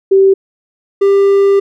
sine / triangle tone pair in turn, 387.6 / 396.4 Hz, G4 / G4, -20 / +19 cents, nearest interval unison, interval 39 cents, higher second, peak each -4 dBFS, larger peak neither, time 0.11-0.34 / 1.01-1.6 s, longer second, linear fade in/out 10 ms, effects none

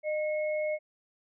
sine tone pair together, 611 / 2176 Hz, D#5 / C#7, -32 / -33 cents, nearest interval octave + minor seventh, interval 2199 cents, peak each -28 / -38 dBFS, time 0.03-0.79 s, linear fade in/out 50 ms, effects none

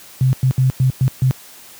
sine tone bursts at uneven times, 130 Hz, C3, 11 cents flat, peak -10 dBFS, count 6, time 0.21-0.33 / 0.43-0.51 / 0.58-0.7 / 0.8-0.9 / 1.01-1.08 / 1.22-1.31 s, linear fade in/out 0 ms, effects white hiss -41 dBFS RMS until 1.79 s + high-pass 80 Hz 12 dB/octave

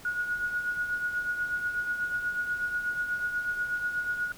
sine tone with tremolo, 1451 Hz, F#6, 34 cents flat, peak -25 dBFS, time 0.05-4.32 s, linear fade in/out 2 ms, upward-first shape triangle, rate 8.2 Hz, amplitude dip 65%, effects pink hiss -50 dBFS RMS until 4.37 s

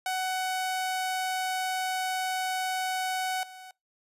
sawtooth tone with level steps, 747 Hz, F#5, 16 cents sharp, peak -24 / -40 dBFS, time 0.06-3.71 s, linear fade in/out 2 ms, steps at 3.43 s, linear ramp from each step 2 ms, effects noise-tail reverb RT60 0.2 s tail -23 dB re dry + resampled to 32000 Hz

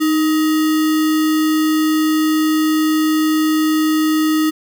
sine tone with sample-and-hold, 311.1 Hz, D#4, in tune, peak -12 dBFS, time 0-4.51 s, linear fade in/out 20 ms, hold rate 1575 Hz, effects none

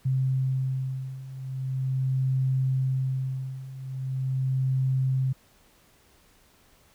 sine beating tone pair, 131.3 / 131.71 Hz, C3 / C3, +6 / +12 cents, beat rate 0.41 Hz, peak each -29 / -26 dBFS, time 0.05-5.33 s, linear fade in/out 10 ms, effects pink hiss -60 dBFS RMS until 6.94 s

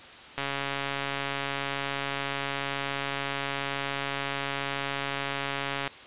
click train, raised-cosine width 0.3 ms, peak -14 dBFS, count 765, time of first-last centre 0.38-5.876 s, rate 139 Hz, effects white hiss -46 dBFS RMS until 6.06 s + resampled to 8000 Hz

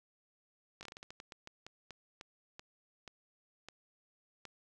slowing click train, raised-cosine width 0.2 ms, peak -30 dBFS, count 18, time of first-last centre 0.81-4.453 s, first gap 19 ms, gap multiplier 1.26, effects none

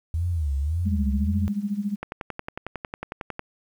sine tone with vibrato, 77.78 Hz, D#2, in tune, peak -22 dBFS, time 0.14-1.48 s, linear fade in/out 0 ms, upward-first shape sine, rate 1.8 Hz, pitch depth 220 cents each way
sine tone with tremolo, 204.1 Hz, G#3, 30 cents flat, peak -21 dBFS, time 0.85-1.96 s, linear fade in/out 20 ms, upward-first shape sine, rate 14 Hz, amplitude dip 80%
click train, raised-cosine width 0.5 ms, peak -16 dBFS, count 16, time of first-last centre 2.03-3.394 s, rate 11 Hz
effects 9-bit

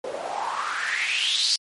white noise with band-pass filter sweep, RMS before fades -26 dBFS, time 0.04-1.56 s, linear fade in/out 2 ms, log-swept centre 480 to 4900 Hz, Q 5.7, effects MP3 48 kbps

